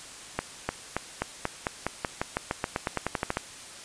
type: accelerating click train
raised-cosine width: 0.5 ms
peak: -11 dBFS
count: 20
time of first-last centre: 0.39-3.371 s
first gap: 300 ms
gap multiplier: 0.92
effects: white hiss -44 dBFS RMS until 3.84 s + resampled to 22050 Hz